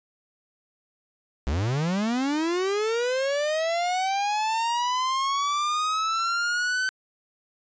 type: linear sweep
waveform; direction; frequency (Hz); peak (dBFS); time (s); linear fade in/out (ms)
45% pulse; up; 61.74 to 1531; -23; 1.47-6.89; 0
effects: resampled to 16000 Hz